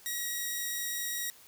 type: tone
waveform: 5% pulse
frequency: 1905 Hz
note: A#6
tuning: 37 cents sharp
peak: -22 dBFS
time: 0.06-1.3 s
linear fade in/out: 0 ms
effects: white hiss -56 dBFS RMS until 1.47 s